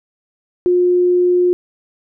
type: tone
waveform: sine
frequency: 357.4 Hz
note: F4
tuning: 40 cents sharp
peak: -10 dBFS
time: 0.66-1.53 s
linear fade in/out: 0 ms
effects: none